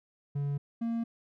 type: tone pair in turn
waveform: triangle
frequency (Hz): 142.3 / 230.9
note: C#3 / A#3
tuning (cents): +46 / -16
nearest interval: minor sixth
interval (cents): 838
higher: second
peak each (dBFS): -27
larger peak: neither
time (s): 0.35-0.58 / 0.81-1.04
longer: neither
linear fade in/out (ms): 10
effects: none